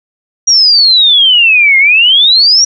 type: exponential two-way sweep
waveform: sine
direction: down then up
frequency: 5780 to 2106 to 5780 Hz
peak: -3 dBFS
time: 0.47-2.65 s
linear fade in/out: 10 ms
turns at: 1.78 s
effects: none